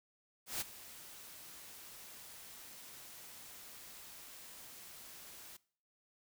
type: noise with ADSR envelope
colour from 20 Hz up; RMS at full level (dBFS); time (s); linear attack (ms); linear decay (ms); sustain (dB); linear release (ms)
white; -37; 0.46-5.57; 150; 18; -16; 7
effects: noise-tail reverb RT60 0.5 s tail -21 dB re dry